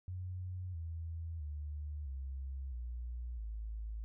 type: tone with pitch steps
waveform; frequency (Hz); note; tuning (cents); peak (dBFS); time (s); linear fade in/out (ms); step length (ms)
sine; 91.2 / 82.19 / 74.08 / 66.76 / 60.17 / 54.23; F#2 / E2 / D2 / C2 / B1 / A1; -24 / -5 / +16 / +35 / -44 / -24; -39; 0.08-4.04; 0; 660
effects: none